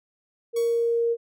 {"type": "tone", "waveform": "sine", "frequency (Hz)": 466.2, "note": "A#4", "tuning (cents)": 0, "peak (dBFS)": -20, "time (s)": [0.53, 1.17], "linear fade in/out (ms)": 50}
{"type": "tone with exponential decay", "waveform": "5% pulse", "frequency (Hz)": 1119, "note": "C#6", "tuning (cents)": 16, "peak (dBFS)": -25, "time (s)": [0.56, 1.12], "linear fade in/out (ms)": 5, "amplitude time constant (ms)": 120}
{"effects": []}